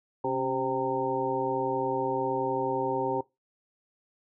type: harmonic tone with a mistuned harmonic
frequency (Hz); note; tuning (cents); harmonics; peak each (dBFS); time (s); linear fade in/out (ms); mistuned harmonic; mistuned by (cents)
130.81; C3; 0; 1 / 2 / 3 / 4 / 6 / 7; -40 / -35 / -31 / -33 / -35 / -31; 0.24-3.21; 5; 2; +78
effects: noise-tail reverb RT60 0.2 s tail -20 dB re dry